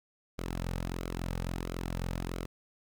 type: tone with flanger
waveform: sawtooth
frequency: 43.65 Hz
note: F1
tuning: in tune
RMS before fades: -36 dBFS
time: 0.38-2.46 s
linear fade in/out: 10 ms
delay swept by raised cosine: 1.1 to 3 ms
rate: 1.5 Hz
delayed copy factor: -0.55
effects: 11-bit